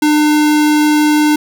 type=tone; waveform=square; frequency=301 Hz; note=D4; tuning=43 cents sharp; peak=-9 dBFS; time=0.02-1.36 s; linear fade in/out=5 ms; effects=none